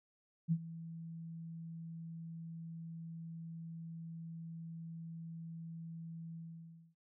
sine tone with ADSR envelope, 164.81 Hz, E3, in tune, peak -27 dBFS, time 0.48-6.95 s, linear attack 38 ms, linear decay 58 ms, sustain -17 dB, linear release 600 ms, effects none

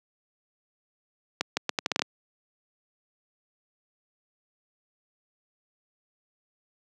accelerating click train, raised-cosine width 0.2 ms, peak -7 dBFS, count 9, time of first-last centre 1.41-2.02 s, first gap 160 ms, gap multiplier 0.77, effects high-pass 200 Hz 12 dB/octave

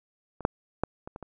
clicks, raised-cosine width 1 ms, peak -26 / -6 / -11 / -25 / -25 / -26 dBFS, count 6, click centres 0.407 / 0.451 / 0.836 / 1.075 / 1.161 / 1.227 s, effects none

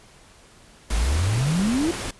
pink noise, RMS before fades -30 dBFS, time 0.9-2.11 s, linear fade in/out 5 ms
sine exponential sweep, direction up, 48.29 to 348.8 Hz, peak -19 dBFS, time 0.92-1.91 s, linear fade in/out 0 ms
effects pink hiss -51 dBFS RMS until 2.19 s + resampled to 24000 Hz

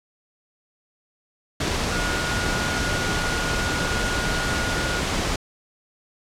sine tone in noise, 1438 Hz, F#6, 50 cents flat, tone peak -28 dBFS, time 1.91-5 s, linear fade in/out 5 ms, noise pink, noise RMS -24 dBFS, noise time 1.6-5.36 s, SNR -7 dB, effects low-pass 7000 Hz 12 dB/octave

